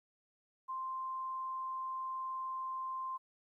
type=tone; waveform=sine; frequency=1046.5 Hz; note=C6; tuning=in tune; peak=-37 dBFS; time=0.68-3.18 s; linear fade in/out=20 ms; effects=13-bit